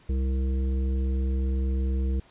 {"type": "harmonic tone", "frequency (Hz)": 65.8, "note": "C2", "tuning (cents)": 10, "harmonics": [1, 3, 5, 7], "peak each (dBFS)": [-23, -35, -39, -42], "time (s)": [0.09, 2.2], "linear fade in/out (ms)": 5, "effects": ["pink hiss -57 dBFS RMS until 2.3 s", "resampled to 8000 Hz"]}